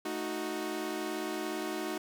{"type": "chord", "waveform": "sawtooth", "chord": "D# diminished", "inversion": "second", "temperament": "equal with one note detuned", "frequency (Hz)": [220, 311.1, 368.3], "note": ["A3", "D#4", "F#4"], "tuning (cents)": [0, 0, -8], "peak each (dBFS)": [-39, -33, -33], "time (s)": [0.05, 1.98], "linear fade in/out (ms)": 5, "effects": []}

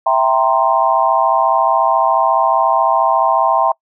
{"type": "chord", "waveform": "sine", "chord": "C dominant seventh", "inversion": "first", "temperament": "equal", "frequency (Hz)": [659.3, 784, 932.3, 1046.5], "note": ["E5", "G5", "Bb5", "C6"], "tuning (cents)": [0, 0, 0, 0], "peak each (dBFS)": -16, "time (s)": [0.06, 3.72], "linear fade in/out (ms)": 5, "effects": ["noise-tail reverb RT60 0.1 s tail -26 dB re dry"]}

